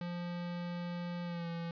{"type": "tone with pitch glide", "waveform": "square", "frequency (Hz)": [174.61, 168.76], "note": ["F3", "E3"], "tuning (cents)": [0, 41], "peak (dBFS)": -38, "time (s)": [0.01, 1.71], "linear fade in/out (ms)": 2, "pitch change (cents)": -59, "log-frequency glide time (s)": [1.24, 1.48], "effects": ["resampled to 11025 Hz", "11-bit"]}